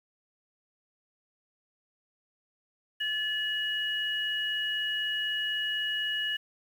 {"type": "tone pair together", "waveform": "sine", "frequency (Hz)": [1728, 2904], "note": ["A6", "F#7"], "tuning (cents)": [-32, -33], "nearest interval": "major sixth", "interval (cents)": 899, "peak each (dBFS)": [-32, -30], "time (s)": [3, 6.37], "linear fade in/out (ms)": 10, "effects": ["9-bit"]}